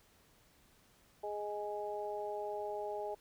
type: harmonic tone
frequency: 207.7 Hz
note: G#3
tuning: in tune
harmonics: 2 / 3 / 4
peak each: -41 / -42 / -42 dBFS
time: 1.23-3.15 s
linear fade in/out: 10 ms
effects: pink hiss -67 dBFS RMS until 3.2 s